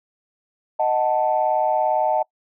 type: chord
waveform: sine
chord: D# diminished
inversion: none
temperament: equal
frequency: 622.3 / 740 / 880 Hz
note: D#5 / F#5 / A5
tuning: 0 / 0 / 0 cents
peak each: -21 / -21 / -21 dBFS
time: 0.79-2.23 s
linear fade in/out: 10 ms
effects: noise-tail reverb RT60 0.1 s tail -24 dB re dry + tanh soft clip ceiling -7 dBFS